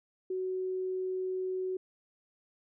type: tone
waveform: sine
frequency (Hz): 372.6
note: F#4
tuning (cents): +12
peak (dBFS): -31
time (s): 0.3-1.77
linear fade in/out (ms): 5
effects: none